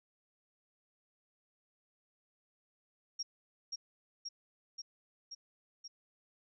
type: tone with echo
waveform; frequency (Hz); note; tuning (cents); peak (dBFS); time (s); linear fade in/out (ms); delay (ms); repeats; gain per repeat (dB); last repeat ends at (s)
sine; 5588; F8; 0; -35; 3.19-3.23; 10; 530; 5; -2; 5.88
effects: none